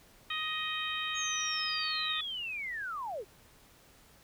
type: harmonic tone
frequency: 625 Hz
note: D#5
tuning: 8 cents sharp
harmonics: 2 / 3 / 4 / 5 / 6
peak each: -39 / -39 / -39 / -39 / -39 dBFS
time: 0.3-2.21 s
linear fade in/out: 5 ms
type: linear sweep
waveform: sine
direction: down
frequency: 6645 to 343.6 Hz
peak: -35 dBFS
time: 1.14-3.25 s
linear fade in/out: 50 ms
effects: pink hiss -60 dBFS RMS until 4.23 s